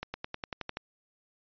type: accelerating click train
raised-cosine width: 0.3 ms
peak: -19 dBFS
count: 9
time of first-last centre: 0.03-0.77 s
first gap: 110 ms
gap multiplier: 0.95
effects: resampled to 11025 Hz